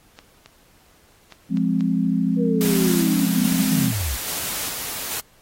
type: clicks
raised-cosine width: 0.2 ms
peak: -23 dBFS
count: 7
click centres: 0.189 / 0.46 / 1.323 / 1.572 / 1.808 / 2.698 / 2.737 s
type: chord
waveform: sine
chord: F minor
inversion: none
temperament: equal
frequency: 174.61 / 207.7 / 261.6 Hz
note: F3 / Ab3 / C4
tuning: 0 / 0 / 0 cents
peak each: -22 dBFS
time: 1.49-3.93 s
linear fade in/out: 50 ms
type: linear sweep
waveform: sine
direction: down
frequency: 489.8 to 52 Hz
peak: -23 dBFS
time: 2.36-4.18 s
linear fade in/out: 50 ms
type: noise with tremolo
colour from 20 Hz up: white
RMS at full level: -27 dBFS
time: 2.61-5.2 s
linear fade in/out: 0 ms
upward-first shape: square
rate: 1.2 Hz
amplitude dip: 25%
effects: pink hiss -56 dBFS RMS until 5.41 s + AAC 48 kbps